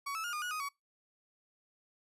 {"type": "tone with pitch steps", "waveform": "35% pulse", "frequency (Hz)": [1126, 1308, 1422, 1218, 1456, 1248, 1127], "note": ["C#6", "E6", "F6", "D#6", "F#6", "D#6", "C#6"], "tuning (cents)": [27, -14, 31, -37, -28, 5, 28], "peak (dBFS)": -34, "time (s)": [0.06, 0.69], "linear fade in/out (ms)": 10, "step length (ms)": 90, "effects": ["noise-tail reverb RT60 0.2 s tail -24 dB re dry", "resampled to 32000 Hz"]}